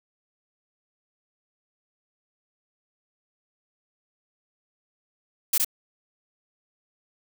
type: noise with echo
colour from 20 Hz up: blue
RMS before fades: -21 dBFS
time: 5.53-5.58 s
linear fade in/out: 5 ms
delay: 67 ms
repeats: 1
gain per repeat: -2 dB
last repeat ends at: 5.647 s
effects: none